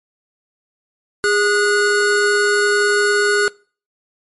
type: tone pair together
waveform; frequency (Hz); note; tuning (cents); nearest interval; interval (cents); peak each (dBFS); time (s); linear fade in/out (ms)
square; 410 / 1461.1; G#4 / F#6; -22 / -22; octave + minor seventh; 2200; -17; 1.24-3.48; 0
effects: noise-tail reverb RT60 0.4 s tail -24 dB re dry + MP3 48 kbps